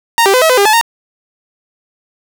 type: tone with pitch steps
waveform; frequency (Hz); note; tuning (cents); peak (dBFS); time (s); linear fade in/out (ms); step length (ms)
sawtooth; 927 / 392 / 507 / 643 / 506 / 402.4 / 862 / 924; A#5 / G4 / B4 / E5 / B4 / G4 / A5 / A#5; -10 / 0 / +45 / -43 / +42 / +45 / -36 / -16; -3; 0.18-0.812; 0; 79
effects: none